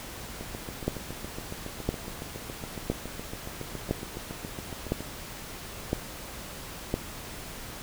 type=two click trains; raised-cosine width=2 ms; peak=-12 / -23 dBFS; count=7 / 34; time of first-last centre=0.88-6.941 / 0.41-5.006 s; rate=0.99 / 7.18 Hz; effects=pink hiss -41 dBFS RMS until 7.82 s